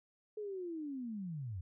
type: linear sweep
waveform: sine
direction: down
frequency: 432.1 to 82.41 Hz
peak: -39 dBFS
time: 0.37-1.61 s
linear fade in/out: 5 ms
effects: none